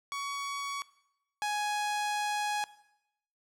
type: tone pair in turn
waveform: sawtooth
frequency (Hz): 1124 / 833.7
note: C#6 / G#5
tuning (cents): +24 / +6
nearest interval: perfect fourth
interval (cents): 518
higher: first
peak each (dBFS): -30 / -26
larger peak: second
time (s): 0.12-0.82 / 1.42-2.64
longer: second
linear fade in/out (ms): 0
effects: noise-tail reverb RT60 0.8 s tail -18 dB re dry + low-pass 10000 Hz 12 dB/octave